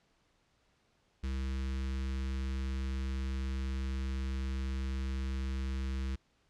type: tone with notch filter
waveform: square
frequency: 66 Hz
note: C2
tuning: 16 cents sharp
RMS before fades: -35 dBFS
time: 1.23-6.16 s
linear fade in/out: 10 ms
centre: 680 Hz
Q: 0.66
effects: pink hiss -72 dBFS RMS until 6.49 s + low-pass 6000 Hz 12 dB/octave